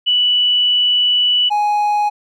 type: tone pair in turn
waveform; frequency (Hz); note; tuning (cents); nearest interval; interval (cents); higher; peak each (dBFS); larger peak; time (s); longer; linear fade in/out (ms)
sine / triangle; 2960 / 832.7; F#7 / G#5; 0 / +4; octave + minor seventh; 2196; first; -11; neither; 0.06-1.5 / 1.5-2.1; first; 20
effects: none

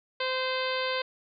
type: harmonic tone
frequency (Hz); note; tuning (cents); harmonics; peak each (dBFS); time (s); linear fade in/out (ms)
517; C5; -21; 1 / 2 / 3 / 4 / 5 / 6 / 7 / 8 / 9; -31 / -34 / -36 / -37 / -38 / -39 / -39 / -40 / -41; 0.2-1.02; 5
effects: none

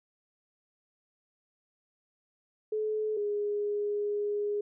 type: tone pair in turn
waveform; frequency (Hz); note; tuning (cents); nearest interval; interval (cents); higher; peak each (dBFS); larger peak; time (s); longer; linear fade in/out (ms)
sine; 430 / 413.2; A4 / G#4; -40 / -9; minor second; 69; first; -28; neither; 2.72-3.17 / 3.17-4.61; second; 5
effects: none

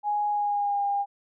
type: tone with pitch glide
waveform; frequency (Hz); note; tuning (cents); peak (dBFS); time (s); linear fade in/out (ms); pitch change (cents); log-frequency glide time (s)
sine; 830.6 to 805.6; G#5 to G5; 0 to +47; -23; 0.03-1.06; 50; -53; 0.29-0.84
effects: none

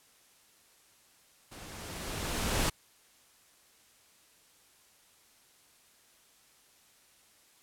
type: noise with level ramp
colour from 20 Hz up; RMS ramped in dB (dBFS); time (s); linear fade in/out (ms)
pink; -48 to -28; 1.51-2.7; 10
effects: white hiss -63 dBFS RMS until 7.62 s + low-pass 12000 Hz 12 dB/octave

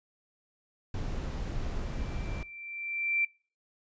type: noise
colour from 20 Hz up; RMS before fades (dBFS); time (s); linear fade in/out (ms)
brown; -34; 0.94-2.43; 2
type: tone with exponential growth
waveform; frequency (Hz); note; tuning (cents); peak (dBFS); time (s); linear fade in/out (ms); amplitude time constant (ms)
sine; 2349; D7; 0; -24; 1.77-3.25; 5; 320
effects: noise-tail reverb RT60 0.4 s tail -23 dB re dry + resampled to 16000 Hz

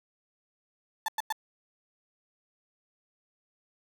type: tone bursts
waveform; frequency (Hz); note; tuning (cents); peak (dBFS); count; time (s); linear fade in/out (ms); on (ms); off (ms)
35% pulse; 880; A5; 0; -26; 3; 1.06-1.325; 2; 23; 98
effects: none

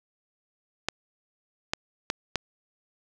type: clicks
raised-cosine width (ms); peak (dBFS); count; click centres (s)
0.2; -8; 4; 0.886 / 1.735 / 2.101 / 2.357
effects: none

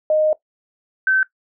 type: tone pair in turn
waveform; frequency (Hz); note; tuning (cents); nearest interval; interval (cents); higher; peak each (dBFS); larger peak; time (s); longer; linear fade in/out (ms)
sine; 618 / 1538.9; D#5 / G6; -12 / -32; octave + major third; 1580; second; -13; neither; 0.1-0.33 / 1.07-1.23; first; 2
effects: noise-tail reverb RT60 0.1 s tail -17 dB re dry

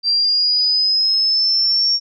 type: linear sweep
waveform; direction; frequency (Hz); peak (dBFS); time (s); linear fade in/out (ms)
sine; up; 4699 to 5530; -13; 0.03-2; 50
effects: none

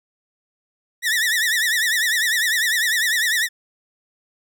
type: tone with vibrato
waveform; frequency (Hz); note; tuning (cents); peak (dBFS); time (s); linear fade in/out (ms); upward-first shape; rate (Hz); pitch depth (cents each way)
sawtooth; 1841; A#6; -22; -14; 1.02-3.49; 50; triangle; 10; 160
effects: none

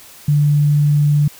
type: tone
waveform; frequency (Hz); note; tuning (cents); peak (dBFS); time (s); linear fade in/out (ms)
sine; 146.83; D3; 0; -10; 0.28-1.28; 5
effects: white hiss -41 dBFS RMS until 1.39 s

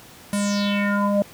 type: tone with low-pass filter sweep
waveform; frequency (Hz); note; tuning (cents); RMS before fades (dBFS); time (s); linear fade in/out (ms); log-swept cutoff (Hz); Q
square; 203.2; G#3; -38; -21; 0.33-1.22; 0; 11000 to 570; 4.7
effects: pink hiss -45 dBFS RMS until 1.33 s + high-pass 80 Hz 12 dB/octave

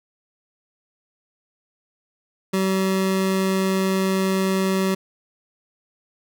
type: tone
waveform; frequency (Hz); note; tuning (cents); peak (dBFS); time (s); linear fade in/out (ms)
25% pulse; 190.6; G3; -48; -15; 2.53-4.95; 10
effects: none

